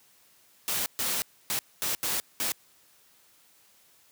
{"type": "noise bursts at uneven times", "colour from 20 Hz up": "white", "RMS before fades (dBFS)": -29, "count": 6, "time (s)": [[0.68, 0.86], [0.99, 1.22], [1.5, 1.59], [1.82, 1.95], [2.03, 2.2], [2.4, 2.52]], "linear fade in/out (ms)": 0, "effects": ["white hiss -61 dBFS RMS until 4.11 s", "high-pass 80 Hz 12 dB/octave"]}